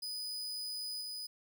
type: tone with level steps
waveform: 40% pulse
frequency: 4978 Hz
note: D#8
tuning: in tune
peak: -37 / -39 dBFS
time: 0.02-1.27 s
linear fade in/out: 10 ms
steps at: 1.01 s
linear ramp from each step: 5 ms
effects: none